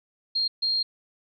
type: tone bursts at uneven times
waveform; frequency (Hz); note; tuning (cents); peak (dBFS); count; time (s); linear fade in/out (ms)
sine; 4219; C8; +14; -22; 2; 0.35-0.48 / 0.62-0.83; 10
effects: none